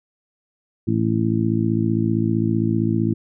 harmonic tone, 55.4 Hz, A1, 13 cents sharp, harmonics 2 / 3 / 4 / 5 / 6, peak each -22 / -25 / -22 / -27 / -23 dBFS, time 0.87-3.14 s, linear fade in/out 10 ms, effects none

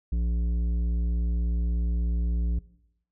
sine tone with tanh clipping, 58.27 Hz, A#1, in tune, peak -25 dBFS, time 0.12-2.59 s, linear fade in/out 5 ms, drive 10 dB, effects noise-tail reverb RT60 0.8 s tail -20 dB re dry

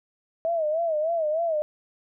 sine tone with vibrato, 641 Hz, E5, 49 cents flat, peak -22 dBFS, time 0.45-1.62 s, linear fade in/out 0 ms, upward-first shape sine, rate 3.3 Hz, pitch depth 110 cents each way, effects none

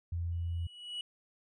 sine tone, 85.3 Hz, F2, 40 cents flat, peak -32 dBFS, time 0.12-0.67 s, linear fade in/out 5 ms
triangle tone with exponential growth, 2930 Hz, F#7, 18 cents flat, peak -33 dBFS, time 0.32-1.01 s, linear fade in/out 2 ms, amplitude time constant 150 ms
effects resampled to 22050 Hz

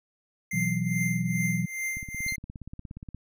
square tone with tremolo, 2093 Hz, C7, in tune, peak -28 dBFS, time 0.51-2.36 s, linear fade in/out 5 ms, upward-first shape triangle, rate 2.4 Hz, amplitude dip 85%
sine chord, B suspended fourth, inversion none, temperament just, 123.47 / 164.63 / 185.21 Hz, B2 / E3 / F#3, 0 / -2 / +2 cents, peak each -31 / -29 / -29 dBFS, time 0.53-1.66 s, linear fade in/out 10 ms
click train, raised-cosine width 5 ms, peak -27 dBFS, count 21, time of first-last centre 1.97-3.146 s, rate 17 Hz
sine tone with exponential decay, 4186 Hz, C8, in tune, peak -30 dBFS, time 2.28-2.37 s, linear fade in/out 5 ms, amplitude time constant 18 ms
effects none

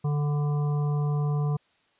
harmonic tone with a mistuned harmonic, 146.83 Hz, D3, in tune, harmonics 1 / 3 / 5 / 7 / 8, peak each -23 / -37 / -41 / -42 / -46 dBFS, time 0.04-1.57 s, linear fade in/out 10 ms, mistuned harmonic 7, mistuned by -23 cents, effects white hiss -66 dBFS RMS until 1.99 s + resampled to 8000 Hz

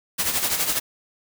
white noise with tremolo, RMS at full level -21 dBFS, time 0.18-0.8 s, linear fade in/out 20 ms, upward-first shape sine, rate 12 Hz, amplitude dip 60%, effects none

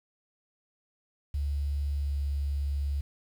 sine tone with pitch glide, 71.5 to 70.84 Hz, D2 to C#2, -46 to +38 cents, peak -27 dBFS, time 1.34-3.01 s, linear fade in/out 5 ms, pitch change -16 cents, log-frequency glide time 1.97-2.14 s, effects 9-bit

